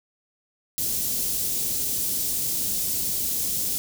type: band-stop noise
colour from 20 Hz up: white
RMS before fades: -26 dBFS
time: 0.78-3.78 s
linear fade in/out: 0 ms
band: 340 to 5400 Hz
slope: 12 dB/octave
effects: none